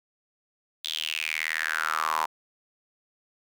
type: tone with high-pass filter sweep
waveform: sawtooth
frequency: 78.9 Hz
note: D#2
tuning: 25 cents sharp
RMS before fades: -29 dBFS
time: 0.84-2.26 s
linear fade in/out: 10 ms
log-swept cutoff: 3600 to 950 Hz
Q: 6.6
effects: none